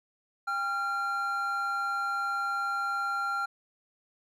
triangle tone pair together, 799 / 1380.7 Hz, G5 / F6, +33 / -20 cents, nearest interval major sixth, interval 947 cents, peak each -34 / -27 dBFS, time 0.47-3.46 s, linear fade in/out 10 ms, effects none

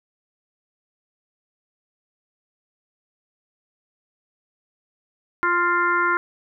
harmonic tone with a mistuned harmonic, 348.9 Hz, F4, 2 cents flat, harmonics 1 / 3 / 4 / 5 / 6, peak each -27 / -22 / -20 / -29 / -30 dBFS, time 5.43-6.17 s, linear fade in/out 0 ms, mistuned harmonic 5, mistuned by +35 cents, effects none

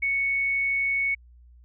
sine tone, 2217 Hz, C#7, in tune, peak -22 dBFS, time 0.02-1.15 s, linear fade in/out 10 ms, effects added 60 Hz sine -49 dBFS peak until 1.64 s

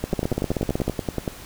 two click trains, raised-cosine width 2 ms, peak -9 / -10 dBFS, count 13 / 14, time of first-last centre 0.13-0.88 / 0.04-1.278 s, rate 16 / 10.5 Hz, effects pink hiss -41 dBFS RMS until 1.45 s

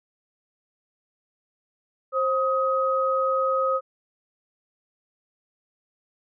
sine tone pair together, 530 / 1260.6 Hz, C5 / D#6, +22 / +22 cents, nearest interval octave + minor third, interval 1500 cents, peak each -23 dBFS, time 2.12-3.81 s, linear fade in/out 50 ms, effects none

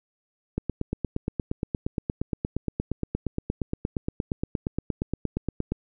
click train, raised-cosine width 3 ms, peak -13 dBFS, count 45, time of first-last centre 0.58-5.72 s, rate 8.56 Hz, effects none

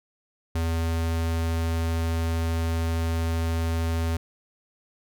square tone, 82.41 Hz, E2, in tune, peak -24 dBFS, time 0.55-4.17 s, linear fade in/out 5 ms, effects none

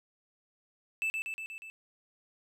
triangle tone with echo, 2637 Hz, E7, in tune, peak -27 dBFS, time 1.02-1.1 s, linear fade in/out 0 ms, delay 120 ms, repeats 5, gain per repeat -3 dB, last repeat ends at 1.7 s, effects none

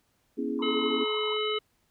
sine chord, C# minor seventh, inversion third, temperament equal with one note detuned, 240.7 / 277.2 / 329.6 / 415.3 Hz, B3 / C#4 / E4 / G#4, -44 / 0 / 0 / 0 cents, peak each -33 / -32 / -35 / -34 dBFS, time 0.37-1.05 s, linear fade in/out 20 ms
white band-pass noise, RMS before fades -43 dBFS, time 0.59-1.37 s, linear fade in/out 2 ms, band 900 to 1100 Hz, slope 96 dB/octave
harmonic tone, 427.2 Hz, G#4, 49 cents sharp, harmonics 1 / 3 / 5 / 7 / 9, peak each -29 / -34 / -37 / -32 / -39 dBFS, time 0.62-1.59 s, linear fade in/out 10 ms
effects pink hiss -71 dBFS RMS until 1.9 s

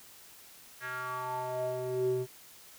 square tone with band-pass filter sweep, 126.9 Hz, B2, 47 cents sharp, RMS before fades -34 dBFS, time 0.8-2.27 s, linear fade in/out 50 ms, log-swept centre 1700 to 300 Hz, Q 5, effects white hiss -54 dBFS RMS until 2.78 s

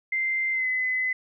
sine tone with pitch glide, 2085 to 2024 Hz, C7 to B6, -7 to +42 cents, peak -23 dBFS, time 0.12-1.13 s, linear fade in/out 5 ms, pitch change -51 cents, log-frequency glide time 0.52-0.68 s, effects none

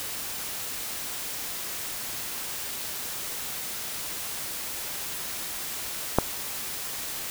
click, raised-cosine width 1 ms, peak -3 dBFS, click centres 6.186 s, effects white hiss -34 dBFS RMS until 7.3 s

